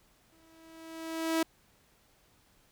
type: tone with exponential growth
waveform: sawtooth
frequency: 324.9 Hz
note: E4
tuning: 25 cents flat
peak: -21 dBFS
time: 0.32-1.43 s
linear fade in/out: 5 ms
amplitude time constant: 240 ms
effects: pink hiss -66 dBFS RMS until 2.71 s